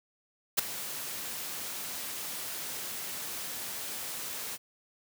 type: noise with ADSR envelope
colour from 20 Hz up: white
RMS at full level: -22 dBFS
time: 0.57-4.58 s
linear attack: 20 ms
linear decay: 8 ms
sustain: -16 dB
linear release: 36 ms
effects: high-pass 100 Hz 12 dB/octave